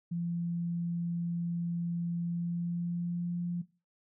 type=tone with pitch glide; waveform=sine; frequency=171.2 to 174.09 Hz; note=F3 to F3; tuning=-34 to -5 cents; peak=-31 dBFS; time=0.11-3.62 s; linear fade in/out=10 ms; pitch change=+29 cents; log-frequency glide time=2.21-3.39 s; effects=noise-tail reverb RT60 0.3 s tail -18 dB re dry